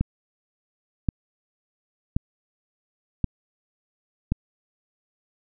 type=click train; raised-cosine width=5 ms; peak=-9 dBFS; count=5; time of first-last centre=0.01-4.32 s; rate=0.928 Hz; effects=none